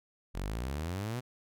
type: exponential sweep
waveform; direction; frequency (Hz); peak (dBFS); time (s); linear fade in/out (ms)
sawtooth; up; 43 to 129.1; -30; 0.34-1.21; 20
effects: none